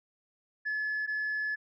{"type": "tone pair in turn", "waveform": "sine", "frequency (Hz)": [1716, 1716], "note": ["A6", "A6"], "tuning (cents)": [-44, -44], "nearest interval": "unison", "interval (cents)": 0, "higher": "neither", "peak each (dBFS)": -28, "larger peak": "neither", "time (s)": [[0.65, 1.07], [1.07, 1.56]], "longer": "second", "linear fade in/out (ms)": 20, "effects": ["tanh soft clip ceiling -27 dBFS"]}